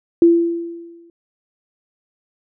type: tone with exponential decay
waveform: sine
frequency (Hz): 338.5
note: E4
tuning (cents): +46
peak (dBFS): -5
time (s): 0.22-1.1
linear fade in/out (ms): 2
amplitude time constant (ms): 190
effects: none